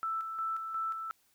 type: tone with tremolo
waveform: sine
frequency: 1323 Hz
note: E6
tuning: 6 cents sharp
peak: -31 dBFS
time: 0.03-1.11 s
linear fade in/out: 0 ms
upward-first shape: square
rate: 2.8 Hz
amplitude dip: 45%
effects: white hiss -70 dBFS RMS until 1.34 s